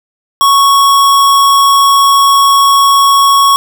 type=tone; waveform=square; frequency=1108.7 Hz; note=C#6; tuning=in tune; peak=-5 dBFS; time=0.41-3.56 s; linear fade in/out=0 ms; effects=none